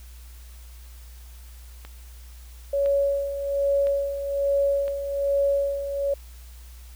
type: click train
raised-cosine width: 0.3 ms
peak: -25 dBFS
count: 4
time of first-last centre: 1.85-4.88 s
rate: 0.99 Hz
type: tone with tremolo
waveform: sine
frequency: 560 Hz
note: C#5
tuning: 18 cents sharp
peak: -18 dBFS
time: 2.73-6.14 s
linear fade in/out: 5 ms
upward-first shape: sine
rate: 1.2 Hz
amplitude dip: 65%
effects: added 60 Hz sine -41 dBFS peak until 6.95 s + white hiss -53 dBFS RMS until 6.95 s